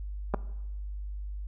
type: clicks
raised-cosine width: 1 ms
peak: -15 / -13 dBFS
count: 2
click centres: 0.339 / 0.344 s
effects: noise-tail reverb RT60 1.0 s tail -19 dB re dry + added 50 Hz sine -34 dBFS peak until 1.47 s